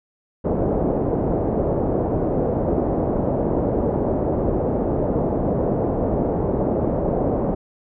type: low-pass noise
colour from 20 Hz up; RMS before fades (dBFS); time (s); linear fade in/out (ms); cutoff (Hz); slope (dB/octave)
white; -21; 0.44-7.55; 10; 610; 24
effects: none